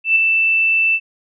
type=tone with ADSR envelope; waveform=sine; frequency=2656 Hz; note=E7; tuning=12 cents sharp; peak=-8 dBFS; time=0.04-1 s; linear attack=120 ms; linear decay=4 ms; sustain=-4 dB; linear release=56 ms; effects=none

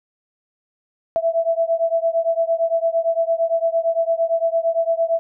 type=beating tone pair; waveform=sine; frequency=659.3 / 668.1 Hz; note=E5 / E5; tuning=0 / +23 cents; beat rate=8.8 Hz; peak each=-19 / -20 dBFS; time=1.16-5.19 s; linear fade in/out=0 ms; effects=none

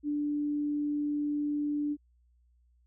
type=tone; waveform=sine; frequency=293.7 Hz; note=D4; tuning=in tune; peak=-28 dBFS; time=0.03-1.97 s; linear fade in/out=50 ms; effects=added 60 Hz sine -63 dBFS peak until 2.86 s

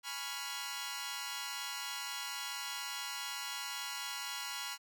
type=chord; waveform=10% pulse; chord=C# dominant seventh; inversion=second; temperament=equal; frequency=830.6 / 987.8 / 1108.7 / 1396.9 Hz; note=G#5 / B5 / C#6 / E#6; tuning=0 / 0 / 0 / 0 cents; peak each=-39 / -35 / -38 / -35 dBFS; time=0.03-4.78 s; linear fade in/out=50 ms; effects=none

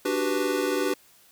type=chord; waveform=square; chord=G major seventh; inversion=second; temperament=equal; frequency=293.7 / 370 / 392 / 493.9 Hz; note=D4 / F#4 / G4 / B4; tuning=0 / 0 / 0 / 0 cents; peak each=-30 dBFS; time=0.05-0.94 s; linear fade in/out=5 ms; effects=white hiss -57 dBFS RMS until 1.31 s

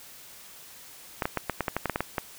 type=clicks; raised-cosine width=0.5 ms; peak=-11 dBFS; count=12; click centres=1.222 / 1.255 / 1.373 / 1.497 / 1.607 / 1.682 / 1.766 / 1.857 / 1.897 / 1.959 / 2.006 / 2.182 s; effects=white hiss -48 dBFS RMS until 2.38 s

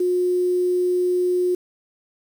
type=tone with quantisation; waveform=sine; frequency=360 Hz; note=F#4; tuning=47 cents flat; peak=-17 dBFS; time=0-1.55 s; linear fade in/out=5 ms; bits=7; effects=none

